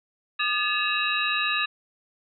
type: tone cluster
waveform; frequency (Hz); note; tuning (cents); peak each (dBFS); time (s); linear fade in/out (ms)
sine; 1219 / 1712 / 2567 / 2757 / 3840; D#6 / A6 / E7 / F7 / B7; -36 / -48 / -47 / -23 / -49; -29; 0.39-1.66; 10
effects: none